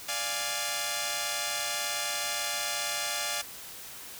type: chord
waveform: 5% pulse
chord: D diminished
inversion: none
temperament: equal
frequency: 587.3 / 698.5 / 830.6 Hz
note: D5 / F5 / Ab5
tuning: 0 / 0 / 0 cents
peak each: -23 dBFS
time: 0.08-3.42 s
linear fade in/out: 10 ms
effects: white hiss -44 dBFS RMS until 4.19 s